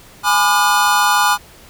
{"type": "chord", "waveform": "square", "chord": "G# diminished seventh", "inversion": "none", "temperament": "just", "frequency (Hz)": [830.6, 996.7, 1196.1, 1435.3], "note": ["G#5", "B5", "D6", "F6"], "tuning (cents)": [0, 16, 31, 47], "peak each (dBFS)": -18, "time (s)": [0.23, 1.38], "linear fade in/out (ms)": 50, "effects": ["pink hiss -43 dBFS RMS until 1.69 s"]}